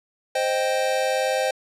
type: chord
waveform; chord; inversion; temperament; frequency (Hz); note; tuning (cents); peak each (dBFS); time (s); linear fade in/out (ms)
square; C minor; none; equal; 523.3 / 622.3 / 784; C5 / Eb5 / G5; 0 / 0 / 0; -24 / -27 / -27; 0.35-1.51; 5
effects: low-pass 10000 Hz 12 dB/octave